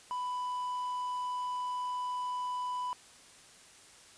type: tone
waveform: triangle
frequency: 994 Hz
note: B5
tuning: 11 cents sharp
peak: -31 dBFS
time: 0.11-2.93 s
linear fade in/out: 0 ms
effects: white hiss -56 dBFS RMS until 4.17 s + resampled to 22050 Hz